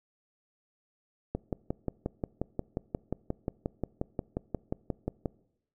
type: click train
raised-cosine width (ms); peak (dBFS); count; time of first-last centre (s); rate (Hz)
2; -17; 23; 1.35-5.258; 5.63
effects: noise-tail reverb RT60 0.8 s tail -23 dB re dry